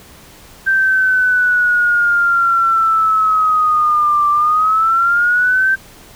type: linear two-way sweep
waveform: sine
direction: down then up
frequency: 1568 to 1174 to 1568 Hz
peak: -10 dBFS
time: 0.66-5.76 s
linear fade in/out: 20 ms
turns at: 4.3 s
effects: pink hiss -41 dBFS RMS until 6.15 s